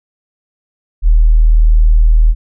sine tone, 39.41 Hz, D#1, 23 cents sharp, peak -4 dBFS, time 1.02-2.35 s, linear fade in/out 50 ms, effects none

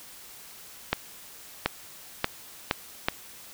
accelerating click train, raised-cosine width 0.3 ms, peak -6 dBFS, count 5, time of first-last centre 0.93-3.085 s, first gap 730 ms, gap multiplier 0.8, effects white hiss -47 dBFS RMS until 3.53 s

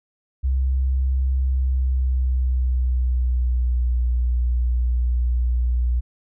sine tone with pitch glide, 65.4 to 60.67 Hz, C2 to B1, 0 to -30 cents, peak -17 dBFS, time 0.43-6.01 s, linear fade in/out 20 ms, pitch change -130 cents, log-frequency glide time 1.39-3.98 s, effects none

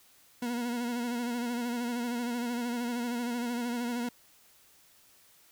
40% pulse tone with vibrato, 240 Hz, B3, 49 cents flat, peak -30 dBFS, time 0.42-4.09 s, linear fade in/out 5 ms, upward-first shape sine, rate 13 Hz, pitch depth 47 cents each way, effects white hiss -61 dBFS RMS until 5.51 s

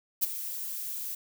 violet noise with ADSR envelope, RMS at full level -23 dBFS, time 0.21-1.15 s, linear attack 23 ms, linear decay 20 ms, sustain -13 dB, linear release 5 ms, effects none

